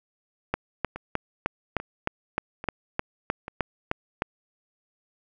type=two click trains; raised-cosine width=0.5 ms; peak=-20 / -9 dBFS; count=4 / 13; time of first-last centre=0.96-3.481 / 0.54-4.221 s; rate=1.19 / 3.26 Hz; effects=none